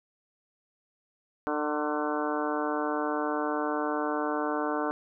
harmonic tone with a mistuned harmonic, 150 Hz, D3, 37 cents sharp, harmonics 2 / 3 / 4 / 5 / 6 / 7 / 8 / 9 / 10, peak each -32 / -34 / -35 / -36 / -37 / -37 / -38 / -39 / -39 dBFS, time 1.47-4.91 s, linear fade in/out 0 ms, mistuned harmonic 8, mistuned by -51 cents, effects none

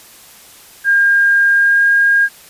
sine tone with pitch glide, 1611 to 1621.3 Hz, G6 to G#6, +47 to -42 cents, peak -8 dBFS, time 0.84-2.29 s, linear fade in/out 50 ms, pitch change +11 cents, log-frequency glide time 1.53-1.86 s, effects white hiss -41 dBFS RMS until 2.49 s + resampled to 32000 Hz

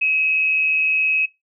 sine tone with amplitude modulation, 2559 Hz, D#7, 48 cents sharp, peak -14 dBFS, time 0.01-1.26 s, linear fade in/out 10 ms, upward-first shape sine, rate 159 Hz, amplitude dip 45%, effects noise-tail reverb RT60 0.2 s tail -20 dB re dry

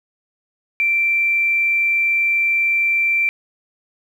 triangle tone with tanh clipping, 2349 Hz, D7, in tune, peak -14 dBFS, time 0.8-3.29 s, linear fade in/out 0 ms, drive 2 dB, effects none

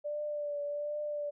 sine tone with vibrato, 587.3 Hz, D5, in tune, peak -33 dBFS, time 0.04-1.31 s, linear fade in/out 20 ms, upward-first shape triangle, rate 1.3 Hz, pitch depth 31 cents each way, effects none

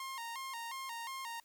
sawtooth tone with vibrato, 994 Hz, B5, 11 cents sharp, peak -37 dBFS, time 0-1.4 s, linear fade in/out 2 ms, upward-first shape square, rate 2.8 Hz, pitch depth 120 cents each way, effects white hiss -69 dBFS RMS until 1.44 s

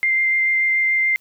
sine tone with vibrato, 2093 Hz, C7, in tune, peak -15 dBFS, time 0.03-1.16 s, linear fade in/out 0 ms, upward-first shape sine, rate 6.9 Hz, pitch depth 8 cents each way, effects white hiss -60 dBFS RMS until 1.2 s

